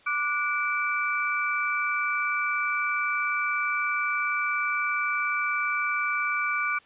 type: tone cluster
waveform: sine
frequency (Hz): 1178 / 1461 / 2319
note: D6 / F#6 / D7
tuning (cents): +5 / -22 / -22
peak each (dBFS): -29 / -29 / -28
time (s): 0.06-6.79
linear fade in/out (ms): 10
effects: white hiss -56 dBFS RMS until 6.85 s + resampled to 8000 Hz